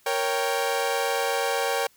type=chord; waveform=sawtooth; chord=G diminished; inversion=first; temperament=equal; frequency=466.2 / 554.4 / 784 Hz; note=Bb4 / Db5 / G5; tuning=0 / 0 / 0 cents; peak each=-24 dBFS; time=0.06-1.87 s; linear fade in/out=5 ms; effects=white hiss -60 dBFS RMS until 1.96 s